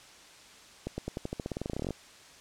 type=accelerating click train; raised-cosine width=2 ms; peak=-20 dBFS; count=21; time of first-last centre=0.87-1.907 s; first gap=110 ms; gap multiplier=0.91; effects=white hiss -53 dBFS RMS until 2.4 s + low-pass 7000 Hz 12 dB/octave

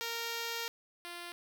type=tone pair in turn; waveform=5% pulse; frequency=463.6 / 347.3 Hz; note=A#4 / F4; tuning=-10 / -10 cents; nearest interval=perfect fourth; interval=500 cents; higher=first; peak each=-24 / -31 dBFS; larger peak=first; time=0.01-0.68 / 1.05-1.32 s; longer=first; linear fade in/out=0 ms; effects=none

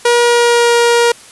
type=tone with pitch glide; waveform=sawtooth; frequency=478.1 to 472.9 Hz; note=A#4 to A#4; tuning=+44 to +25 cents; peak=-4 dBFS; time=0.05-1.12 s; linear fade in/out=5 ms; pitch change=-19 cents; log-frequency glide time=0.2-0.75 s; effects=white hiss -38 dBFS RMS until 1.31 s + resampled to 24000 Hz

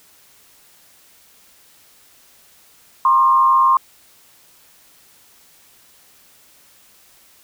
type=tone with frequency modulation; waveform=sine; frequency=1065 Hz; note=C6; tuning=30 cents sharp; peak=-10 dBFS; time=3.05-3.77 s; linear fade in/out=2 ms; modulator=113 Hz; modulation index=0.59; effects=white hiss -51 dBFS RMS until 7.43 s

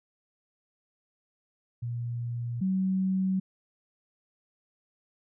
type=tone pair in turn; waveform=sine; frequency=119.1 / 189.06 Hz; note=A#2 / F#3; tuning=+38 / +38 cents; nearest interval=minor sixth; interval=800 cents; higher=second; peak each=-30 / -24 dBFS; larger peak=second; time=1.82-2.61 / 2.61-3.4 s; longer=neither; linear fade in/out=10 ms; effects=none

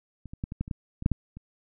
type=clicks; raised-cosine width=5 ms; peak=-29 / -27 / -18 / -23 / -16 / -27 / -18 / -23 / -9 / -12 / -29 dBFS; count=11; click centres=0.257 / 0.335 / 0.439 / 0.521 / 0.61 / 0.679 / 0.712 / 1.024 / 1.061 / 1.117 / 1.37 s; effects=none

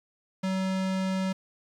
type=tone; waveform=square; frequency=189.3 Hz; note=F#3; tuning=40 cents sharp; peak=-27 dBFS; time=0.43-1.33 s; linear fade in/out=10 ms; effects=low-pass 7000 Hz 12 dB/octave + 9-bit

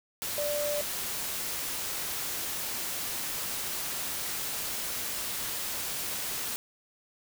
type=tone in noise; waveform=sine; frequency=587.3 Hz; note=D5; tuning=in tune; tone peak=-29 dBFS; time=0.38-0.81 s; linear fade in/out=0 ms; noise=white; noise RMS=-34 dBFS; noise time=0.22-6.56 s; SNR=+2 dB; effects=none

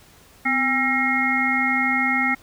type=harmonic tone with a mistuned harmonic; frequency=268.7 Hz; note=C4; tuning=46 cents sharp; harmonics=1 / 3 / 5 / 7 / 8; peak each=-25 / -27 / -27 / -25 / -21 dBFS; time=0.45-2.35 s; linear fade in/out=10 ms; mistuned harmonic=1; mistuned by=-89 cents; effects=pink hiss -51 dBFS RMS until 2.42 s

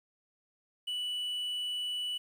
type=tone with quantisation; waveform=triangle; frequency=2960 Hz; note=F#7; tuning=in tune; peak=-31 dBFS; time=0.87-2.18 s; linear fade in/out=10 ms; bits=10; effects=none

